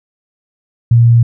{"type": "tone", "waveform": "sine", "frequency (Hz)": 117.5, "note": "A#2", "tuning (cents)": 14, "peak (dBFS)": -4, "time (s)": [0.91, 1.23], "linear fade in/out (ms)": 5, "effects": []}